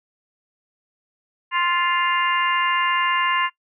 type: harmonic tone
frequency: 349.2 Hz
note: F4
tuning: in tune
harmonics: 3 / 4 / 5 / 6 / 7 / 8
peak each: -21 / -33 / -25 / -26 / -36 / -26 dBFS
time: 1.51-3.5 s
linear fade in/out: 50 ms
effects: noise-tail reverb RT60 0.1 s tail -18 dB re dry